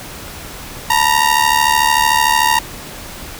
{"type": "ring-modulated tone", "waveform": "sawtooth", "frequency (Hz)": 932.3, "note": "A#5", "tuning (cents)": 0, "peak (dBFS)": -4, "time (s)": [0.9, 2.59], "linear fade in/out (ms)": 0, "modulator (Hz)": 36.7, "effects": ["pink hiss -31 dBFS RMS until 3.39 s"]}